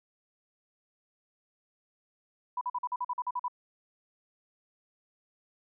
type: tone bursts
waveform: sine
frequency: 987.8 Hz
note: B5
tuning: in tune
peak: -29 dBFS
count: 11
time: 2.57-3.482 s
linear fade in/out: 5 ms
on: 42 ms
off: 45 ms
effects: none